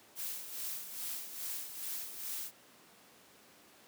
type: noise with tremolo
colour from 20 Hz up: blue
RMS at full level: -39 dBFS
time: 0.15-2.52 s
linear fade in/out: 50 ms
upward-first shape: sine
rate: 2.4 Hz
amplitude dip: 60%
effects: pink hiss -60 dBFS RMS until 3.87 s + high-pass 200 Hz 12 dB/octave